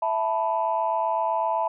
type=chord; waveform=sine; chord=E suspended fourth; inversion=none; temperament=equal; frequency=659.3 / 880 / 987.8 Hz; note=E5 / A5 / B5; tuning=0 / 0 / 0 cents; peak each=-26 / -25 / -26 dBFS; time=0.02-1.68 s; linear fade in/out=5 ms; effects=tanh soft clip ceiling -13 dBFS